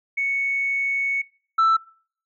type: tone pair in turn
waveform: sine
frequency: 2217 / 1325.9 Hz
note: C#7 / E6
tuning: 0 / +10 cents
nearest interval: major sixth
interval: 890 cents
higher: first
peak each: -20 / -12 dBFS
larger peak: second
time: 0.17-1.22 / 1.58-1.77 s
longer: first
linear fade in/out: 10 ms
effects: noise-tail reverb RT60 0.5 s tail -24 dB re dry + tanh soft clip ceiling -13 dBFS